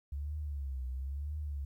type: tone with vibrato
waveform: sine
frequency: 69.3 Hz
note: C#2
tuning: in tune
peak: -35 dBFS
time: 0.12-1.65 s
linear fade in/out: 5 ms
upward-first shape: triangle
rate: 1 Hz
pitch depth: 170 cents each way
effects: 12-bit